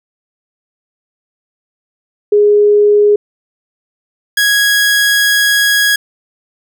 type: tone pair in turn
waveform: sine / sawtooth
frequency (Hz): 414.5 / 1658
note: G#4 / G#6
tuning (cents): -3 / -3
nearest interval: 2 octaves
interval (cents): 2400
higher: second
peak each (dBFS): -5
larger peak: neither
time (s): 2.32-3.16 / 4.37-5.96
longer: second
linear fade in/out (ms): 5
effects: none